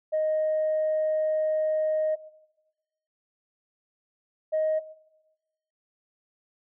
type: tone pair in turn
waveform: sine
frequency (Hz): 622.3 / 625.7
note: D#5 / D#5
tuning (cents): 0 / +10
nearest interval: unison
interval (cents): 10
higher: second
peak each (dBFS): -21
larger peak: neither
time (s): 0.12-2.16 / 4.52-4.8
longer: first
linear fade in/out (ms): 20
effects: noise-tail reverb RT60 1.0 s tail -18 dB re dry + tanh soft clip ceiling -19 dBFS